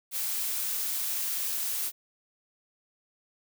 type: noise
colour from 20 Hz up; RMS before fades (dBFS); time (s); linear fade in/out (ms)
blue; -31; 0.11-1.92; 50
effects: none